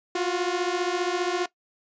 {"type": "beating tone pair", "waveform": "sawtooth", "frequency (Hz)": [349.2, 364.2], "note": ["F4", "F#4"], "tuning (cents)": [0, -27], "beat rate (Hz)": 15, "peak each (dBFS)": -23, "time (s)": [0.15, 1.46], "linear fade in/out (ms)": 5, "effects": ["noise-tail reverb RT60 0.1 s tail -18 dB re dry", "resampled to 16000 Hz"]}